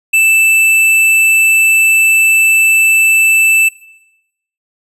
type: tone with hard clipping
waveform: triangle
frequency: 2645 Hz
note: E7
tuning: 5 cents sharp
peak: -8 dBFS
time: 0.13-3.69 s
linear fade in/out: 10 ms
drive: 15 dB
effects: noise-tail reverb RT60 0.9 s tail -20 dB re dry + resampled to 32000 Hz